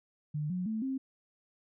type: tone with pitch steps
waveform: sine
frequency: 150 / 181.5 / 219.6 / 265.7 Hz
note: D3 / F#3 / A3 / C4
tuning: +37 / -33 / -3 / +27 cents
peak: -31 dBFS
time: 0.34-0.98 s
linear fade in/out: 10 ms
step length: 160 ms
effects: none